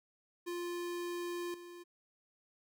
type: tone with level steps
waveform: square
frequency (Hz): 349.2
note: F4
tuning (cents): 0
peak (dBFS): -38 / -49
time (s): 0.46-1.84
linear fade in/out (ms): 20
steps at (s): 1.54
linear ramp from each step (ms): 2
effects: none